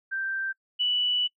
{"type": "tone pair in turn", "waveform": "sine", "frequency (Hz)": [1568, 2960], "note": ["G6", "F#7"], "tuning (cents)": [0, 0], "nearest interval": "major seventh", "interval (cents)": 1100, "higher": "second", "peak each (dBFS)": [-27, -22], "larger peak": "second", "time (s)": [[0.11, 0.53], [0.79, 1.28]], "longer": "second", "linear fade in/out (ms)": 20, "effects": ["noise-tail reverb RT60 0.1 s tail -25 dB re dry"]}